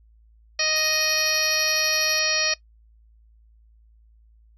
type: harmonic tone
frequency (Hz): 622.3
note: D#5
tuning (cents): 0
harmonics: 1 / 2 / 3 / 4 / 5 / 6 / 7 / 8 / 9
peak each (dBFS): -31 / -35 / -29 / -27 / -34 / -37 / -26 / -30 / -26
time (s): 0.59-2.54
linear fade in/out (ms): 5
type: tone with tremolo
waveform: 35% pulse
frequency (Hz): 5740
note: F8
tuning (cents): +47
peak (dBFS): -26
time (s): 0.76-2.19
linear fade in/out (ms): 2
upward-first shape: square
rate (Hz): 12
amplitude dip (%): 50
effects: noise-tail reverb RT60 0.1 s tail -19 dB re dry + added 55 Hz sine -52 dBFS peak until 4.57 s